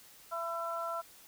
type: harmonic tone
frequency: 335.3 Hz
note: E4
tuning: 30 cents sharp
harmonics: 2 / 3 / 4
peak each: -38 / -42 / -37 dBFS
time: 0.31-1.02 s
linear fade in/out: 20 ms
effects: white hiss -57 dBFS RMS until 1.27 s